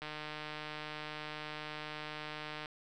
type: click train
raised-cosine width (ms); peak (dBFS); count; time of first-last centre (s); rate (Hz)
0.3; -26; 402; 0.02-2.658; 152
effects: none